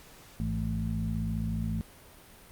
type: harmonic tone with a mistuned harmonic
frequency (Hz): 54.7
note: A1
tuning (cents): -9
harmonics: 1 / 2 / 3 / 4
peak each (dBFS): -34 / -34 / -34 / -34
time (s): 0.4-1.81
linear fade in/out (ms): 0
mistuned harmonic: 2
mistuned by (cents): -65
effects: pink hiss -53 dBFS RMS until 2.51 s + Opus 48 kbps